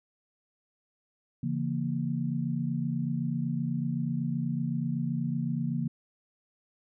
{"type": "chord", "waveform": "sine", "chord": "A# diminished", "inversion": "first", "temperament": "just", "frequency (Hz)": [139.85, 167.82, 233.1], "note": ["C#3", "E3", "A#3"], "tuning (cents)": [16, 31, 0], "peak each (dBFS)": -32, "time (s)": [1.43, 5.88], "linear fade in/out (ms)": 5, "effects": []}